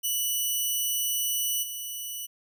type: tone with level steps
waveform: 5% pulse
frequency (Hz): 2960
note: F#7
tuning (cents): 0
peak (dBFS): -17 / -25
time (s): 0.03-2.27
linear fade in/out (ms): 20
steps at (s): 1.62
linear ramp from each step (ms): 20
effects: none